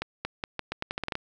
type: accelerating click train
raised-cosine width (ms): 0.3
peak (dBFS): -14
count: 12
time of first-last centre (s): 0.02-1.154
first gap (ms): 230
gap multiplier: 0.82
effects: none